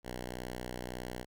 5% pulse tone, 61.74 Hz, B1, in tune, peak -28 dBFS, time 0.03-1.26 s, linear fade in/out 50 ms, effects none

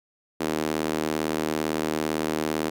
sawtooth tone with high-pass filter, 77.78 Hz, D#2, in tune, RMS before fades -27 dBFS, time 0.4-2.7 s, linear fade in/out 10 ms, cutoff 310 Hz, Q 1.6, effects none

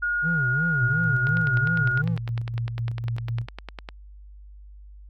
sine tone, 1434 Hz, F6, 45 cents sharp, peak -22 dBFS, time 0.02-2.02 s, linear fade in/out 10 ms
triangle tone with vibrato, 144.9 Hz, D3, 23 cents flat, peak -22 dBFS, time 0.22-2.19 s, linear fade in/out 50 ms, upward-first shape sine, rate 2.8 Hz, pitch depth 280 cents each way
sine tone with tremolo, 116.54 Hz, A#2, in tune, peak -24 dBFS, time 0.79-3.47 s, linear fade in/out 50 ms, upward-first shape square, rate 4 Hz, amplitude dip 40%
click train, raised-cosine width 0.3 ms, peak -19 dBFS, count 27, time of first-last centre 1.27-3.888 s, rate 9.93 Hz
effects added 50 Hz sine -42 dBFS peak until 5.09 s

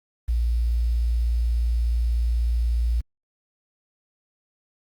sine tone with quantisation, 58.27 Hz, A#1, in tune, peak -19 dBFS, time 0.28-3.01 s, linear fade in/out 10 ms, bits 8, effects Opus 24 kbps

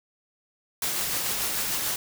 white noise with tremolo, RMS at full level -27 dBFS, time 0.82-1.96 s, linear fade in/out 2 ms, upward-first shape sine, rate 6.8 Hz, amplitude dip 25%, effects none

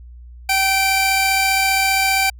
sawtooth tone pair together, 771.3 / 2349 Hz, G5 / D7, -28 / 0 cents, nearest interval octave + perfect fifth, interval 1928 cents, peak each -14 dBFS, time 0.49-2.3 s, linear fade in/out 5 ms, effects added 60 Hz sine -36 dBFS peak until 2.39 s

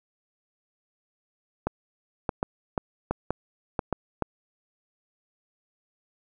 clicks, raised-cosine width 1 ms, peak -11 dBFS, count 9, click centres 1.67 / 2.292 / 2.429 / 2.778 / 3.11 / 3.306 / 3.792 / 3.927 / 4.223 s, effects none

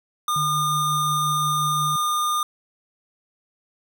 square tone, 1213 Hz, D#6, 44 cents flat, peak -21 dBFS, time 0.28-2.43 s, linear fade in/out 2 ms
sine tone with tremolo, 149 Hz, D3, 25 cents sharp, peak -26 dBFS, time 0.36-1.96 s, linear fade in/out 2 ms, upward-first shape triangle, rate 5.6 Hz, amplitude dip 30%
effects none

